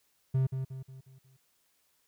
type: tone with echo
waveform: triangle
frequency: 131.8 Hz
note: C3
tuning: 13 cents sharp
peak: -22 dBFS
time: 0.34-0.47 s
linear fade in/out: 10 ms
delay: 180 ms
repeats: 5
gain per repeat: -7 dB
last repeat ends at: 1.37 s
effects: white hiss -72 dBFS RMS until 2.07 s